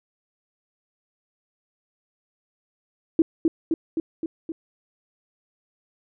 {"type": "tone with echo", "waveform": "sine", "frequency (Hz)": 325.3, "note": "E4", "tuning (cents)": -23, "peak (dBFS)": -12, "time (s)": [3.19, 3.22], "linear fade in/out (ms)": 2, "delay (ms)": 260, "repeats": 5, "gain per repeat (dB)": -3, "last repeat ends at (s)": 4.52, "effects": []}